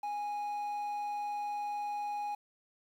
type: tone with quantisation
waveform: triangle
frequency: 827 Hz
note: G#5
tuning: 8 cents flat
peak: -32 dBFS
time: 0.03-2.35 s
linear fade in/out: 5 ms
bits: 10
effects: none